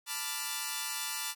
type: chord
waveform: 5% pulse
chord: B half-diminished seventh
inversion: third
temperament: equal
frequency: 880 / 987.8 / 1174.7 / 1396.9 Hz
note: A5 / B5 / D6 / F6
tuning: 0 / 0 / 0 / 0 cents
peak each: -28 dBFS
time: 0.06-1.35 s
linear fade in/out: 50 ms
effects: none